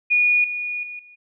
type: tone with level steps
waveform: sine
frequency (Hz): 2451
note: D#7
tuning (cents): -27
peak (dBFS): -14 / -24 / -31 / -44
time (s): 0.1-1.16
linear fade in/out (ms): 20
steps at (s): 0.44 / 0.83 / 0.99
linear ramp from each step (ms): 2
effects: none